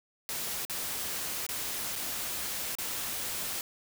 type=noise with dropouts; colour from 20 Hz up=white; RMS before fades=-35 dBFS; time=0.29-3.61 s; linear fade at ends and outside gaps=1 ms; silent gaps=0.651-0.697 / 1.466-1.489 / 1.956-1.96 / 2.752-2.785 s; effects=none